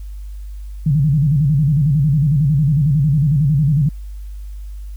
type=tone with vibrato; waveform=sine; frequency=145.8 Hz; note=D3; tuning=12 cents flat; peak=-11 dBFS; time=0.86-3.89 s; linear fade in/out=5 ms; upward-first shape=square; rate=11 Hz; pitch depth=130 cents each way; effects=added 50 Hz sine -27 dBFS peak until 4.96 s + white hiss -55 dBFS RMS until 4.96 s